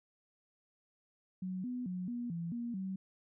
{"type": "tone with pitch steps", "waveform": "sine", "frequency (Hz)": [185.3, 248.5, 181.8, 240.6, 168.7, 236.9, 190.2], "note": ["F#3", "B3", "F#3", "B3", "E3", "A#3", "F#3"], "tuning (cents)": [3, 11, -30, -45, 40, 28, 48], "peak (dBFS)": -36, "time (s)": [1.42, 2.96], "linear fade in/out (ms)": 5, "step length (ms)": 220, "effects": []}